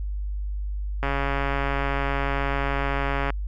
click train, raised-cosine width 0.5 ms, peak -11 dBFS, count 317, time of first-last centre 1.03-3.303 s, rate 139 Hz, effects added 50 Hz sine -26 dBFS peak until 3.47 s

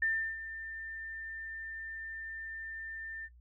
sine tone with ADSR envelope, 1794 Hz, A6, 33 cents sharp, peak -27 dBFS, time 0.02-3.29 s, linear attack 4 ms, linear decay 340 ms, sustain -13 dB, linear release 46 ms, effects noise-tail reverb RT60 0.1 s tail -21 dB re dry + added 60 Hz sine -55 dBFS peak until 3.4 s

